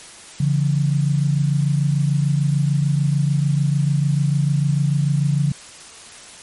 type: tone pair together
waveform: sine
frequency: 141.4 / 168.15 Hz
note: C#3 / E3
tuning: +35 / +35 cents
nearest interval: minor third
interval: 300 cents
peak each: -16 / -21 dBFS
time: 0.4-5.52 s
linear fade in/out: 5 ms
effects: white hiss -40 dBFS RMS until 6.42 s + MP3 48 kbps